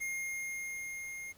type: tone with level ramp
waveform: square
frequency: 2132 Hz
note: C7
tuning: 32 cents sharp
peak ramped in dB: -35 to -42 dBFS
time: 0-1.33 s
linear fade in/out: 20 ms
effects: pink hiss -62 dBFS RMS until 1.37 s